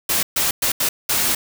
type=noise bursts at uneven times; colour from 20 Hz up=white; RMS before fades=-19 dBFS; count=5; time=0.09-0.23 / 0.36-0.51 / 0.62-0.72 / 0.8-0.89 / 1.09-1.35 s; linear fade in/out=5 ms; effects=none